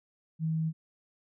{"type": "tone", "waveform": "sine", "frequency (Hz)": 160, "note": "D#3", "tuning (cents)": 49, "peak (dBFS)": -27, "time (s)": [0.39, 0.73], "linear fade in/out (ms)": 50, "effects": []}